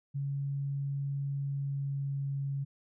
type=tone with pitch glide; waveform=sine; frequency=139.7 to 138.74 Hz; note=C#3 to C#3; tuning=+14 to +2 cents; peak=-31 dBFS; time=0.14-2.65 s; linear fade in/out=20 ms; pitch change=-12 cents; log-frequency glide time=1.32-2.36 s; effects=none